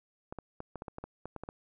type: clicks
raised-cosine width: 1 ms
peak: -26 dBFS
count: 12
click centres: 0.325 / 0.387 / 0.604 / 0.757 / 0.821 / 0.882 / 0.984 / 1.04 / 1.256 / 1.363 / 1.436 / 1.489 s
effects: none